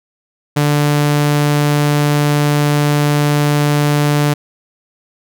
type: tone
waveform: sawtooth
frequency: 146.83 Hz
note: D3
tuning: in tune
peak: -7 dBFS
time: 0.56-4.34 s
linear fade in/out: 10 ms
effects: none